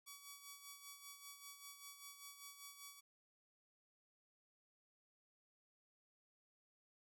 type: tone with tremolo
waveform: 5% pulse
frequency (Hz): 1137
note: C#6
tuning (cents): +44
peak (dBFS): -40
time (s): 0.06-3.01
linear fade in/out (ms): 20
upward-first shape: sine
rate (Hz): 5.1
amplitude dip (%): 60
effects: none